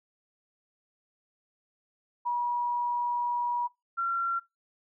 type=tone pair in turn; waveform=sine; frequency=964 / 1368.4 Hz; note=B5 / F6; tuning=-42 / -36 cents; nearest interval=tritone; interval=606 cents; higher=second; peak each=-26 dBFS; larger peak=neither; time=2.25-3.68 / 3.97-4.4 s; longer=first; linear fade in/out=20 ms; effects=noise-tail reverb RT60 0.2 s tail -22 dB re dry